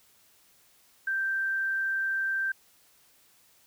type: tone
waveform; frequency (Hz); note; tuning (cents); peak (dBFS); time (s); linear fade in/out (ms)
sine; 1568; G6; 0; -26; 1.07-2.52; 5
effects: white hiss -62 dBFS RMS until 3.66 s